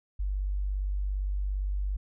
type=tone; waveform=sine; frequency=48.74 Hz; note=G1; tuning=9 cents flat; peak=-27 dBFS; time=0.19-1.97 s; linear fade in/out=10 ms; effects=none